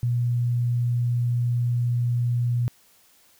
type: tone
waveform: sine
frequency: 120.7 Hz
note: B2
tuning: 39 cents flat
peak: -20 dBFS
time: 0.03-2.68 s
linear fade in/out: 0 ms
effects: white hiss -58 dBFS RMS until 3.39 s